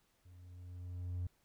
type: tone with level ramp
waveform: triangle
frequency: 89.3 Hz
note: F2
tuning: 39 cents sharp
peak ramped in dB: -54 to -32 dBFS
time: 0.25-1.27 s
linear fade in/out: 5 ms
effects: tanh soft clip ceiling -31 dBFS + pink hiss -75 dBFS RMS until 1.44 s